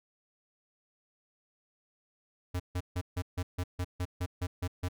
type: tone bursts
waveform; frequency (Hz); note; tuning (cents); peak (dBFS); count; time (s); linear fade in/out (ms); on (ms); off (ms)
square; 89.8; F2; +49; -31; 12; 2.54-4.886; 10; 58; 150
effects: none